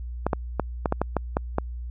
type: clicks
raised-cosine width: 1 ms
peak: -8 dBFS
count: 9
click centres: 0.266 / 0.332 / 0.597 / 0.858 / 0.924 / 1.016 / 1.167 / 1.369 / 1.584 s
effects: added 60 Hz sine -31 dBFS peak until 1.9 s